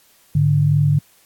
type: tone pair together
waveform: sine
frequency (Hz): 103.83 / 146.95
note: G#2 / D3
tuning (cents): 0 / +1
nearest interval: tritone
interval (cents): 601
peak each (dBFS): -19 / -13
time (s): 0.35-0.99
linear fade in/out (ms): 5
effects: white hiss -54 dBFS RMS until 1.25 s + AAC 64 kbps